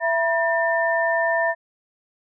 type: tone cluster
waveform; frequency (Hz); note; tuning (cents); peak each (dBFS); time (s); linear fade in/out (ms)
sine; 667 / 966 / 1795; E5 / B5 / A6; +20 / -39 / +34; -21 / -26 / -22; 0-1.55; 50
effects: none